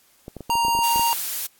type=clicks; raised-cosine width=2 ms; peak=-21 dBFS; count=11; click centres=0.281 / 0.367 / 0.407 / 0.496 / 0.554 / 0.65 / 0.683 / 0.751 / 0.79 / 0.96 / 0.995 s
type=tone; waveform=square; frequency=932.3 Hz; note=A#5; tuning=in tune; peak=-19 dBFS; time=0.5-1.13 s; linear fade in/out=0 ms
type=noise; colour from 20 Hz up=blue; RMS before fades=-27 dBFS; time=0.83-1.47 s; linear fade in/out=10 ms
effects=white hiss -58 dBFS RMS until 1.59 s + AAC 64 kbps